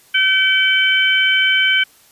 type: harmonic tone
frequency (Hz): 766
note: G5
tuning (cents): -40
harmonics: 2 / 3 / 4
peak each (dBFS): -16 / -16 / -16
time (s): 0.14-1.84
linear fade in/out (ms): 10
effects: white hiss -50 dBFS RMS until 2.11 s + resampled to 32000 Hz